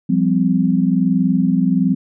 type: chord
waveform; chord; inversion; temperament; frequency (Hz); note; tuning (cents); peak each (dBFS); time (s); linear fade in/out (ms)
sine; F suspended second; none; equal with one note detuned; 174.61 / 196 / 257.7; F3 / G3 / C4; 0 / 0 / -26; -17; 0.09-1.95; 10
effects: none